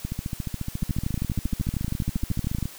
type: two click trains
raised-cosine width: 5 ms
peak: -16 / -13 dBFS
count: 38 / 24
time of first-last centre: 0.05-2.656 / 0.83-2.627 s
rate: 14.2 / 12.8 Hz
effects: white hiss -44 dBFS RMS until 2.78 s